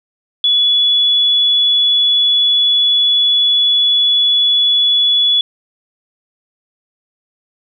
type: tone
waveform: sine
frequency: 3412 Hz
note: G#7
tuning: 46 cents sharp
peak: -9 dBFS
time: 0.44-5.41 s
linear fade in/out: 2 ms
effects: none